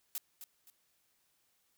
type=noise with echo; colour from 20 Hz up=blue; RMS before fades=-38 dBFS; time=0.15-0.18 s; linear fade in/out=0 ms; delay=260 ms; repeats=2; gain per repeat=-10 dB; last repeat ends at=0.7 s; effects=white hiss -75 dBFS RMS until 1.77 s